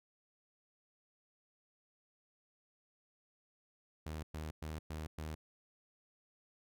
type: tone bursts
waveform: sawtooth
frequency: 77.78 Hz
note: D#2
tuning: in tune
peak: -37 dBFS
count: 5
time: 4.06-5.35 s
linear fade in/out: 5 ms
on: 170 ms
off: 110 ms
effects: none